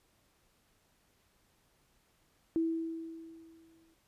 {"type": "tone with exponential decay", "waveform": "sine", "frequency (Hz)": 327.3, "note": "E4", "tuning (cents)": -12, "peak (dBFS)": -26, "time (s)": [2.56, 3.94], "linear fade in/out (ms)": 0, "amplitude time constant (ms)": 300, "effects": ["pink hiss -71 dBFS RMS until 4.07 s", "resampled to 32000 Hz"]}